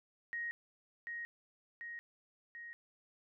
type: tone with echo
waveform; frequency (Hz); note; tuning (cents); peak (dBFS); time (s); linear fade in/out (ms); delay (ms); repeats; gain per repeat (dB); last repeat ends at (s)
sine; 1877; A#6; +11; -37; 0.33-0.51; 0; 740; 3; -3; 2.73
effects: none